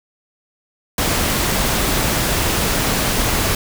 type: noise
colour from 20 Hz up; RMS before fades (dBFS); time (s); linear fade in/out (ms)
pink; -18; 0.98-3.55; 2
effects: none